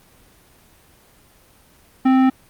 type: tone with tanh clipping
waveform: sine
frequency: 261.6 Hz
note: C4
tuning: in tune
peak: -13 dBFS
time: 2.05-2.3 s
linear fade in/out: 10 ms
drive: 15 dB
effects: pink hiss -52 dBFS RMS until 2.49 s + Opus 24 kbps